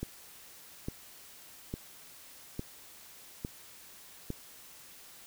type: click train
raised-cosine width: 3 ms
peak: -22 dBFS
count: 6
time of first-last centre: 0.03-4.304 s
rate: 1.17 Hz
effects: white hiss -53 dBFS RMS until 5.26 s